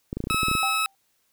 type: clicks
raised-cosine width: 3 ms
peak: -16 dBFS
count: 11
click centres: 0.129 / 0.17 / 0.204 / 0.24 / 0.271 / 0.308 / 0.345 / 0.432 / 0.484 / 0.514 / 0.552 s
type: tone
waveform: 20% pulse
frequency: 1294 Hz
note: E6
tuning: 32 cents flat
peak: -17 dBFS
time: 0.3-0.86 s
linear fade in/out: 0 ms
type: tone with exponential decay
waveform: sine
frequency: 784 Hz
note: G5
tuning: in tune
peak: -24 dBFS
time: 0.63-0.95 s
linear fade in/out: 0 ms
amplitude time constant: 68 ms
effects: white hiss -69 dBFS RMS until 1.32 s